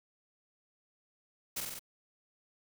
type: noise with echo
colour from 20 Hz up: white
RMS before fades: -36 dBFS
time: 1.56-1.61 s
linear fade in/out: 10 ms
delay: 46 ms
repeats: 4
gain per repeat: -2 dB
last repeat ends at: 1.794 s
effects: none